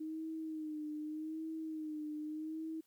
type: tone with vibrato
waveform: sine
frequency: 311.1 Hz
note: D#4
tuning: in tune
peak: -39 dBFS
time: 0-2.81 s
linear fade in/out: 10 ms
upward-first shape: sine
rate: 0.83 Hz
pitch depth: 50 cents each way
effects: white hiss -75 dBFS RMS until 2.86 s